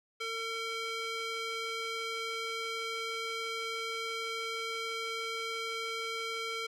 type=tone with band-pass filter; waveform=square; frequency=453.1 Hz; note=A#4; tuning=49 cents flat; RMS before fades=-37 dBFS; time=0.2-6.67 s; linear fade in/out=10 ms; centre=2700 Hz; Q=1; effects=none